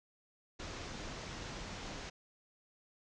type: low-pass noise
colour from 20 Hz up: pink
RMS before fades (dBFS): -45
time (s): 0.59-2.1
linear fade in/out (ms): 10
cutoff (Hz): 6900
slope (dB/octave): 48
effects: none